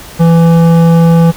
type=tone with hard clipping; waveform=sine; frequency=166.7 Hz; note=E3; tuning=20 cents sharp; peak=-5 dBFS; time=0.19-1.32 s; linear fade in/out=20 ms; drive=12 dB; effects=pink hiss -30 dBFS RMS until 1.36 s